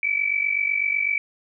sine tone pair together, 2279 / 2327 Hz, C#7 / D7, +47 / -17 cents, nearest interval unison, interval 36 cents, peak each -23 dBFS, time 0.03-1.18 s, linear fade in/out 2 ms, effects none

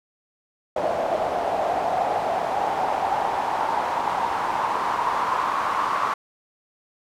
pink noise with band-pass filter sweep, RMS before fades -24 dBFS, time 0.76-6.14 s, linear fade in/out 5 ms, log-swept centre 650 to 1100 Hz, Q 5, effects none

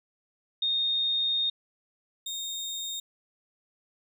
sine / 30% pulse tone pair in turn, 3688 / 3688 Hz, A#7 / A#7, -19 / -19 cents, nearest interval unison, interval 0 cents, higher neither, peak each -24 / -30 dBFS, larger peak first, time 0.62-1.5 / 2.26-3 s, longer first, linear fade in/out 5 ms, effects none

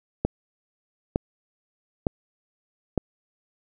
click train, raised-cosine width 2 ms, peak -8 dBFS, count 4, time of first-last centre 0.25-2.977 s, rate 1.1 Hz, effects none

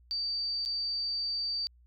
sine tone with dropouts, 4627 Hz, D8, 27 cents flat, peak -30 dBFS, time 0.11-1.67 s, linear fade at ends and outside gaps 0 ms, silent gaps 0.651-0.659 s, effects added 60 Hz sine -57 dBFS peak until 1.86 s

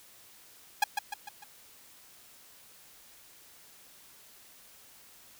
sawtooth tone with echo, 827 Hz, G#5, 8 cents flat, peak -17 dBFS, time 0.82-0.84 s, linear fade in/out 5 ms, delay 150 ms, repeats 4, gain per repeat -6 dB, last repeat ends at 1.44 s, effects white hiss -56 dBFS RMS until 5.39 s

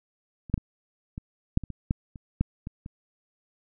clicks, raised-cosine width 5 ms, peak -29 / -9 / -20 / -22 / -8 / -23 / -23 / -11 / -29 / -10 / -22 / -26 dBFS, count 12, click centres 0.498 / 0.541 / 0.578 / 1.179 / 1.574 / 1.637 / 1.703 / 1.909 / 2.158 / 2.41 / 2.671 / 2.861 s, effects none

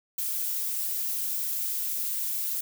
violet noise with flanger, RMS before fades -30 dBFS, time 0.18-2.61 s, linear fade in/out 5 ms, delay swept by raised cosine 1.9 to 4.8 ms, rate 3.9 Hz, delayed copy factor +0.5, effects none

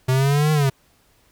square exponential two-way sweep, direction up then down, 127.6 to 155.56 to 131.5 Hz, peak -16 dBFS, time 0.08-0.7 s, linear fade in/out 10 ms, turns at 0.52 s, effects pink hiss -59 dBFS RMS until 1.31 s

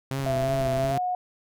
sawtooth tone with vibrato, 131.8 Hz, C3, 13 cents sharp, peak -23 dBFS, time 0.11-0.98 s, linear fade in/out 0 ms, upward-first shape sine, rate 2.9 Hz, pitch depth 66 cents each way
brown noise with tremolo, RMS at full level -36 dBFS, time 0.18-0.94 s, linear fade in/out 10 ms, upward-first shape square, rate 17 Hz, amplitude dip 75%
sine tone with pitch glide, 670 to 726.4 Hz, E5 to F#5, +28 to -32 cents, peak -24 dBFS, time 0.26-1.15 s, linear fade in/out 2 ms, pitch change +140 cents, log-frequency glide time 0.89-0.99 s
effects none

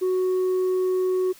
sine tone, 370 Hz, F#4, in tune, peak -17 dBFS, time 0.01-1.33 s, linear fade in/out 20 ms, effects tanh soft clip ceiling -19 dBFS + white hiss -50 dBFS RMS until 1.39 s

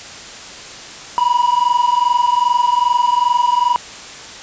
triangle tone pair together, 961 / 983.5 Hz, B5 / B5, -48 / -7 cents, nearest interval unison, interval 41 cents, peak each -13 dBFS, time 1.18-3.76 s, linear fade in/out 0 ms, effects white hiss -33 dBFS RMS until 4.42 s + resampled to 16000 Hz

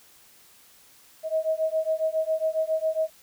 sine beating tone pair, 632 / 639.3 Hz, D#5 / D#5, +27 / +47 cents, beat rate 7.3 Hz, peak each -26 dBFS, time 1.23-3.1 s, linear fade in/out 50 ms, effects white hiss -55 dBFS RMS until 3.22 s

